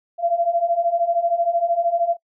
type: beating tone pair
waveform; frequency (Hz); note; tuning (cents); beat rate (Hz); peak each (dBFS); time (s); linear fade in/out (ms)
sine; 675 / 688; E5 / F5; +41 / -26; 13; -22 / -19; 0.18-2.17; 50
effects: noise-tail reverb RT60 0.1 s tail -23 dB re dry